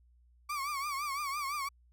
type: tone with vibrato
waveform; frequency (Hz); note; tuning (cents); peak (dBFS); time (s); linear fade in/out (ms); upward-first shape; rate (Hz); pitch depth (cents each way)
35% pulse; 1142; D6; -49; -32; 0.49-1.69; 10; triangle; 5.9; 120
effects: added 60 Hz sine -61 dBFS peak until 1.92 s